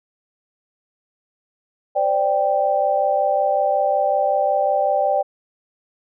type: chord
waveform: sine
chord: C suspended second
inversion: none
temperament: just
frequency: 523.3 / 588.7 / 784.9 Hz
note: C5 / D5 / G5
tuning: 0 / +4 / +2 cents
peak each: -24 / -19 / -19 dBFS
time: 1.95-5.23 s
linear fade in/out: 20 ms
effects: none